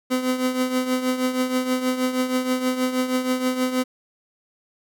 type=tone with tremolo; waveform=30% pulse; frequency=255 Hz; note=C4; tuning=44 cents flat; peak=-15 dBFS; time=0.1-3.84 s; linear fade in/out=20 ms; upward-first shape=triangle; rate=6.3 Hz; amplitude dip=70%; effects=none